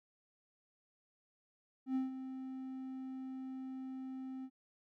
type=tone with ADSR envelope; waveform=triangle; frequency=261.9 Hz; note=C4; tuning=2 cents sharp; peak=-29 dBFS; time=1.86-4.5 s; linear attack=94 ms; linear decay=150 ms; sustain=-11 dB; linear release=59 ms; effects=none